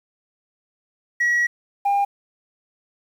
sine tone pair in turn, 1919 / 803.4 Hz, A#6 / G5, +50 / +42 cents, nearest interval octave + minor third, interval 1508 cents, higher first, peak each -14 dBFS, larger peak neither, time 1.2-1.47 / 1.85-2.05 s, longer first, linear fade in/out 10 ms, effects tanh soft clip ceiling -15 dBFS + 8-bit

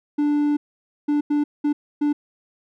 triangle tone bursts at uneven times, 293.7 Hz, D4, in tune, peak -15 dBFS, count 5, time 0.18-0.57 / 1.08-1.21 / 1.3-1.44 / 1.64-1.73 / 2.01-2.13 s, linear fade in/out 10 ms, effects none

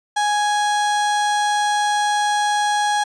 35% pulse tone, 831 Hz, G#5, 1 cent sharp, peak -15 dBFS, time 0.16-3.04 s, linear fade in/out 10 ms, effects resampled to 22050 Hz

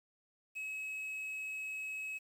triangle tone with quantisation, 2566 Hz, E7, 47 cents flat, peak -37 dBFS, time 0.55-2.19 s, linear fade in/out 20 ms, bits 10, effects none

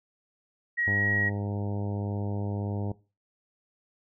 sine tone, 1900 Hz, A#6, 33 cents sharp, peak -25 dBFS, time 0.77-1.3 s, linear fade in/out 20 ms
harmonic tone, 101.7 Hz, G#2, 36 cents flat, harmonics 1 / 2 / 3 / 4 / 5 / 6 / 7 / 8 / 9, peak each -30 / -36 / -40 / -42 / -44 / -46 / -47 / -48 / -49 dBFS, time 0.87-2.92 s, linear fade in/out 5 ms
effects noise-tail reverb RT60 0.3 s tail -19 dB re dry

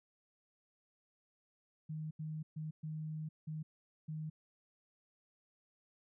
sine tone bursts at uneven times, 155.56 Hz, D#3, in tune, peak -39 dBFS, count 6, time 1.89-2.11 / 2.19-2.43 / 2.56-2.71 / 2.83-3.29 / 3.47-3.63 / 4.08-4.3 s, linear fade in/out 10 ms, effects none

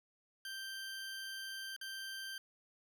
20% pulse tone with dropouts, 1568 Hz, G6, in tune, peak -38 dBFS, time 0.45-2.38 s, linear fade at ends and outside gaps 2 ms, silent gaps 1.764-1.812 s, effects none

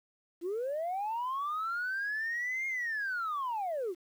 sine linear two-way sweep, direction up then down, 323.9 to 2143 to 323.9 Hz, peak -30 dBFS, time 0.41-3.95 s, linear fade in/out 50 ms, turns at 2.67 s, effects tanh soft clip ceiling -29 dBFS + 10-bit

